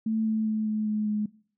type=tone with pitch steps; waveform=sine; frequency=220.8 / 218.8 / 216.8 / 214.8 / 212.8 / 210.8 Hz; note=A3 / A3 / A3 / A3 / G#3 / G#3; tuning=+6 / -9 / -25 / -41 / +42 / +26 cents; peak=-24 dBFS; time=0.06-1.26 s; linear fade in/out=5 ms; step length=200 ms; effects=noise-tail reverb RT60 0.5 s tail -21 dB re dry